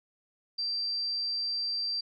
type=tone; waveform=sine; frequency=4699 Hz; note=D8; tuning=in tune; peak=-29 dBFS; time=0.58-2.01 s; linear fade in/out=10 ms; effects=none